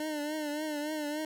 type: tone with vibrato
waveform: 25% pulse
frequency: 301.7 Hz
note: D4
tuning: 47 cents sharp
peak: -29 dBFS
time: 0-1.25 s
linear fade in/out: 2 ms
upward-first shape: triangle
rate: 3.5 Hz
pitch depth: 70 cents each way
effects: none